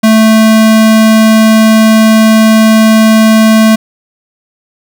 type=tone; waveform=square; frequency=220 Hz; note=A3; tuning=in tune; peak=-3 dBFS; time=0.03-3.76 s; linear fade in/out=10 ms; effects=none